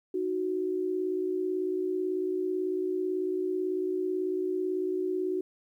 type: tone pair together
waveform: sine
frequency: 311.6 / 369.7 Hz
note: D#4 / F#4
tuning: +3 / -1 cents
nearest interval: minor third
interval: 296 cents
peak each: -34 / -28 dBFS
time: 0.14-5.41 s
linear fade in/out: 5 ms
effects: 11-bit